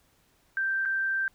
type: tone with dropouts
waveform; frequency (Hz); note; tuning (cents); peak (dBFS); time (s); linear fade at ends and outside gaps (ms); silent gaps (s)
sine; 1568; G6; 0; -25; 0.57-1.28; 1; 0.853-0.857
effects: pink hiss -66 dBFS RMS until 1.34 s